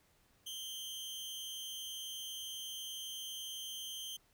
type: tone with amplitude modulation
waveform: sawtooth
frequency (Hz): 3130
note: G7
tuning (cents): -3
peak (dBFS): -36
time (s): 0.46-4.17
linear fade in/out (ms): 10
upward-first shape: sine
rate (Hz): 232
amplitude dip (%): 65
effects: pink hiss -71 dBFS RMS until 4.33 s